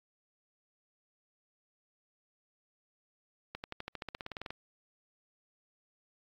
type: accelerating click train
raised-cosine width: 0.3 ms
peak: -23 dBFS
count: 16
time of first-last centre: 3.55-4.505 s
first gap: 89 ms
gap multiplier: 0.95
effects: AAC 64 kbps